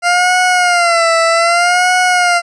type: tone with vibrato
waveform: 20% pulse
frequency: 695 Hz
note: F5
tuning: 9 cents flat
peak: -4 dBFS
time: 0.02-2.42 s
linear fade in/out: 50 ms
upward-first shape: sine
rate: 0.64 Hz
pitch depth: 88 cents each way
effects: resampled to 22050 Hz